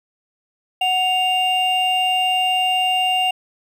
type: tone pair together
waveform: triangle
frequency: 740 / 2796 Hz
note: F#5 / F7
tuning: 0 / +1 cents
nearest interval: octave + major seventh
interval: 2301 cents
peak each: -17 dBFS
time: 0.81-3.31 s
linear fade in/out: 5 ms
effects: none